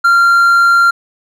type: tone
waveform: triangle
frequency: 1384 Hz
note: F6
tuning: 16 cents flat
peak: -4 dBFS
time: 0.04-0.91 s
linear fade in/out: 10 ms
effects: none